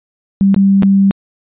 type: tone with dropouts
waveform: sine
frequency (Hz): 196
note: G3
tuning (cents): 0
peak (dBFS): -6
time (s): 0.41-1.11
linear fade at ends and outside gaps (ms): 0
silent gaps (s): 0.544-0.563 / 0.824-0.832
effects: resampled to 8000 Hz